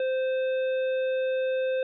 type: harmonic tone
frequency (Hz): 520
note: C5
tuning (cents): -11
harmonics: 1 / 3 / 5 / 7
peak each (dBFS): -24 / -39 / -42 / -47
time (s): 0-1.83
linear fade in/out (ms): 2
effects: none